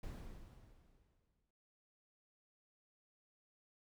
brown noise with exponential decay, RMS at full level -45 dBFS, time 0.03-1.51 s, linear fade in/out 5 ms, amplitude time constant 320 ms, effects none

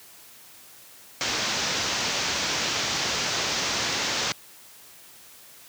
white low-pass noise, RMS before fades -27 dBFS, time 1.21-4.32 s, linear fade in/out 0 ms, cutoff 6500 Hz, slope 48 dB/octave, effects white hiss -49 dBFS RMS until 5.68 s + high-pass 80 Hz 12 dB/octave

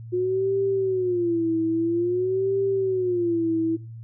sine tone with vibrato, 357.1 Hz, F4, 39 cents sharp, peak -20 dBFS, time 0.12-3.77 s, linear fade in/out 20 ms, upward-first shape sine, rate 0.5 Hz, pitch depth 160 cents each way, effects noise-tail reverb RT60 0.3 s tail -19 dB re dry + added 114 Hz sine -36 dBFS peak until 4.03 s

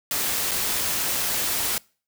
white noise with dropouts, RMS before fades -25 dBFS, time 0.11-1.78 s, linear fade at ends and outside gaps 1 ms, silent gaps 0.511-0.515 s, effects noise-tail reverb RT60 0.4 s tail -25 dB re dry

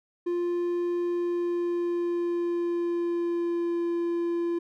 triangle tone with pitch glide, 349.2 to 342.2 Hz, F4 to F4, 0 to -35 cents, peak -23 dBFS, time 0.26-4.59 s, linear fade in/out 10 ms, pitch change -35 cents, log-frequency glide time 1.06-3.85 s, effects none

